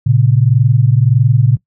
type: tone pair together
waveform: sine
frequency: 114.53 / 136.2 Hz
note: A#2 / C#3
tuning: -30 / -30 cents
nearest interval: minor third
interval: 300 cents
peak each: -10 dBFS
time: 0.06-1.57 s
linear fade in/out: 10 ms
effects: noise-tail reverb RT60 0.1 s tail -19 dB re dry